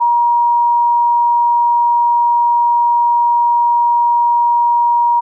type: tone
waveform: sine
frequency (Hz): 950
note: A#5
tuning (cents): +33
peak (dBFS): -9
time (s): 0-5.21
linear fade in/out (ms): 20
effects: none